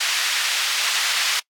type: band-pass noise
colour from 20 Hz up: white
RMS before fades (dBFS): -22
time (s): 0-1.4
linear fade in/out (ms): 10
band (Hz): 1400 to 4500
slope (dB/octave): 12
effects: noise-tail reverb RT60 0.1 s tail -25 dB re dry + AAC 64 kbps